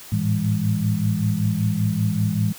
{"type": "tone cluster", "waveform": "sine", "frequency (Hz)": [106.2, 111.4, 163.8, 203.5], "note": ["G#2", "A2", "E3", "G#3"], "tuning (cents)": [39, 22, -11, -35], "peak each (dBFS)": -24, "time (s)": [0.12, 2.53], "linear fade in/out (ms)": 5, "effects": ["white hiss -41 dBFS RMS until 2.58 s"]}